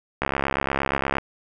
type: click train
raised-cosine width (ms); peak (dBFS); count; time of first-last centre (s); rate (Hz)
0.5; -7; 67; 0.22-1.184; 68.5
effects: none